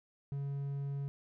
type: tone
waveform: triangle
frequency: 140 Hz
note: C#3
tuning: 18 cents sharp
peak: -33 dBFS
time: 0.32-1.08 s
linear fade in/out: 0 ms
effects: none